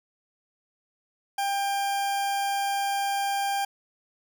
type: tone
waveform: 40% pulse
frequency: 796 Hz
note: G5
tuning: 26 cents sharp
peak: -24 dBFS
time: 1.38-3.65 s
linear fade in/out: 5 ms
effects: none